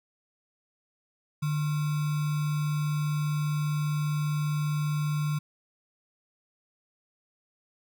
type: tone with sample-and-hold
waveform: sine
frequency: 150 Hz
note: D3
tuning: 37 cents sharp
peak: -25 dBFS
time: 1.42-5.39 s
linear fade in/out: 10 ms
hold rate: 1225 Hz
effects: none